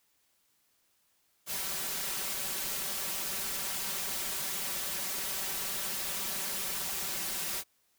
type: noise with comb filter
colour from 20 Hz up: white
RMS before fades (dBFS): -35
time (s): 1.46-7.64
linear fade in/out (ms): 50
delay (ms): 5.2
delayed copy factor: +0.85
effects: white hiss -72 dBFS RMS until 7.98 s